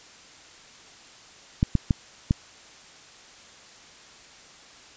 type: clicks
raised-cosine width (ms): 5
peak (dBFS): -7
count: 4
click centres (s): 1.629 / 1.753 / 1.908 / 2.309
effects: white hiss -49 dBFS RMS until 4.96 s + resampled to 16000 Hz